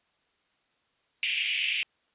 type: band-pass noise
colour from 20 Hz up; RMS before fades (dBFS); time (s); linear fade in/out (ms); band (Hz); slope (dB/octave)
white; -29; 1.23-1.83; 0; 2300 to 3000; 48
effects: white hiss -71 dBFS RMS until 2.14 s + resampled to 8000 Hz